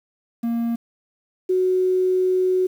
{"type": "tone pair in turn", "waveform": ["triangle", "sine"], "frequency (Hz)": [233.1, 370], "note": ["A#3", "F#4"], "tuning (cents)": [0, 0], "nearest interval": "minor sixth", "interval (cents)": 800, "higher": "second", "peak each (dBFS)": [-18, -16], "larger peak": "second", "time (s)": [[0.43, 0.76], [1.49, 2.67]], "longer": "second", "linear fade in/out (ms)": 10, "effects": ["8-bit"]}